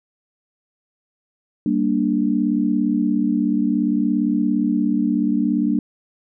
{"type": "chord", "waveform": "sine", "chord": "G minor", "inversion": "none", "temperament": "equal", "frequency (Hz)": [196, 233.1, 293.7], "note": ["G3", "Bb3", "D4"], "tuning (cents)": [0, 0, 0], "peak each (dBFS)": [-22, -20, -20], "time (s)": [1.66, 5.79], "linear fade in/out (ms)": 2, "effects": []}